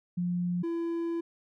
sine / triangle tone pair in turn, 176.7 / 336 Hz, F3 / E4, +21 / +33 cents, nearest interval major seventh, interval 1112 cents, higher second, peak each -27 dBFS, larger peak neither, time 0.17-0.63 / 0.63-1.21 s, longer second, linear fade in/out 10 ms, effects none

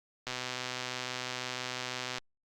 click train, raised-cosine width 0.2 ms, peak -18 dBFS, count 242, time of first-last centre 0.27-2.183 s, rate 126 Hz, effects Opus 48 kbps

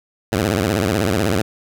10% pulse tone with vibrato, 99 Hz, G2, 18 cents sharp, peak -8 dBFS, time 0.32-1.42 s, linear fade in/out 5 ms, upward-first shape sine, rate 16 Hz, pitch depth 250 cents each way, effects none

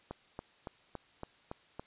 click train, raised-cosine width 1 ms, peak -26 dBFS, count 7, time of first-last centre 0.11-1.795 s, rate 3.56 Hz, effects white hiss -64 dBFS RMS until 1.86 s + resampled to 8000 Hz

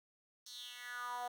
10% pulse tone with high-pass filter sweep, 245 Hz, B3, 14 cents flat, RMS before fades -45 dBFS, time 0.46-1.28 s, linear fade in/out 5 ms, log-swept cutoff 5000 to 680 Hz, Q 4.6, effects none

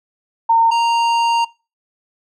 sine / square tone pair in turn, 914 / 930 Hz, A#5 / A#5, -34 / -4 cents, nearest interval unison, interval 30 cents, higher second, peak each -9 / -14 dBFS, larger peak first, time 0.49-0.71 / 0.71-1.45 s, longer second, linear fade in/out 10 ms, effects noise-tail reverb RT60 0.3 s tail -22 dB re dry + low-pass 5000 Hz 12 dB/octave

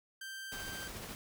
sawtooth tone, 1568 Hz, G6, in tune, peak -39 dBFS, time 0.21-0.88 s, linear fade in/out 5 ms
pink noise with tremolo, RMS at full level -44 dBFS, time 0.52-1.15 s, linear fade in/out 0 ms, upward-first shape triangle, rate 14 Hz, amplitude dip 35%
effects none

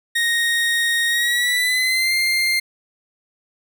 30% pulse tone with pitch glide, 1864.7 to 2105 Hz, A#6 to C7, 0 to +10 cents, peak -14 dBFS, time 0.15-2.6 s, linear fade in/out 10 ms, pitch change +210 cents, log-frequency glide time 1.07-2.15 s, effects none

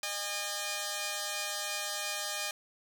5% pulse tone pair together, 610 / 814.3 Hz, D#5 / G#5, -34 / -34 cents, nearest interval perfect fourth, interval 500 cents, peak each -25 dBFS, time 0.03-2.51 s, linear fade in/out 2 ms, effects none

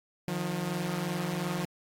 sawtooth tone pair together, 155.56 / 178.31 Hz, D#3 / F3, 0 / +36 cents, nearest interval major second, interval 236 cents, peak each -31 / -28 dBFS, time 0.28-1.65 s, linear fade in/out 0 ms, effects AAC 48 kbps

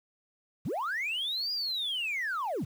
sine linear two-way sweep, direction up then down, 85.5 to 4921 to 85.5 Hz, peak -28 dBFS, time 0.65-2.65 s, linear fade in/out 10 ms, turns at 1.52 s, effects tanh soft clip ceiling -28 dBFS + 9-bit

